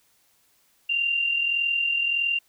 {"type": "tone with amplitude modulation", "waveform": "sine", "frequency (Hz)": 2779, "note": "F7", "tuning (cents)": -9, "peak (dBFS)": -19, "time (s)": [0.89, 2.39], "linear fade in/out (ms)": 10, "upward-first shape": "sine", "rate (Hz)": 41.6, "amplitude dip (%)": 50, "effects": ["white hiss -64 dBFS RMS until 2.48 s"]}